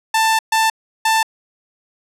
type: tone bursts at uneven times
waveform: sawtooth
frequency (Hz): 887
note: A5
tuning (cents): +14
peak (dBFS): -9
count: 3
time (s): 0.14-0.39 / 0.52-0.7 / 1.05-1.23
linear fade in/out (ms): 5
effects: low-pass 12000 Hz 12 dB/octave